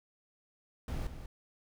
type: noise with echo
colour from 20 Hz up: brown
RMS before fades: -36 dBFS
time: 0.88-1.07 s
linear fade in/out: 2 ms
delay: 190 ms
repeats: 1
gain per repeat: -9 dB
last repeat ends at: 1.26 s
effects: none